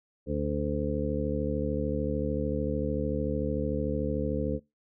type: harmonic tone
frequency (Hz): 73.42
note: D2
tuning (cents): 0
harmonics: 1 / 2 / 3 / 4 / 6 / 7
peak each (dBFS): -34 / -34 / -34 / -34 / -34 / -34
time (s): 0.26-4.6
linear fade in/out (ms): 50
effects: noise-tail reverb RT60 0.2 s tail -21 dB re dry